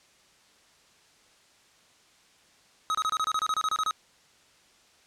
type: tone bursts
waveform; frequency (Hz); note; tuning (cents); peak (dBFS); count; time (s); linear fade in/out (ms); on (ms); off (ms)
square; 1270; D#6; +35; -25; 14; 2.9-3.909; 0; 47; 27
effects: white hiss -60 dBFS RMS until 5.06 s + low-pass 7000 Hz 12 dB/octave